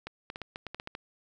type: clicks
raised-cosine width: 0.3 ms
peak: -22 dBFS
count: 10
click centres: 0.07 / 0.301 / 0.359 / 0.417 / 0.559 / 0.667 / 0.746 / 0.799 / 0.874 / 0.951 s
effects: none